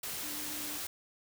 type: tone in noise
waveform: sine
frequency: 297.9 Hz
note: D4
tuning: 25 cents sharp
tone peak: -47 dBFS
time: 0.23-0.78 s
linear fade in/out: 5 ms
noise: white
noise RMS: -39 dBFS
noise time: 0.03-0.87 s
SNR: -11 dB
effects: none